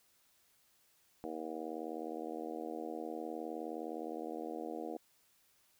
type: harmonic tone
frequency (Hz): 79.5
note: D#2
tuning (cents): +38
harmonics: 3 / 4 / 5 / 6 / 7 / 8 / 9 / 10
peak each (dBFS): -49 / -44 / -49 / -45 / -51 / -52 / -47 / -56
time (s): 1.24-4.97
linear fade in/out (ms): 0
effects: white hiss -71 dBFS RMS until 5.79 s